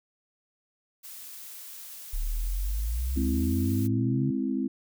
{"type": "noise", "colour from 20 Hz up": "blue", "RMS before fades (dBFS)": -43, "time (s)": [1.03, 3.88], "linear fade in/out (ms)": 20}
{"type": "exponential sweep", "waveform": "sine", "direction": "up", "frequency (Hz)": [33.87, 143.6], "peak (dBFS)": -26, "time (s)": [2.13, 4.31], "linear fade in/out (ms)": 10}
{"type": "chord", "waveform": "sine", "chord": "Ab augmented", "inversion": "none", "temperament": "equal", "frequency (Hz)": [207.7, 261.6, 329.6], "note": ["Ab3", "C4", "E4"], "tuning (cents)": [0, 0, 0], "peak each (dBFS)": [-31, -28, -33], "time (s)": [3.16, 4.68], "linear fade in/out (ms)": 10}
{"effects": []}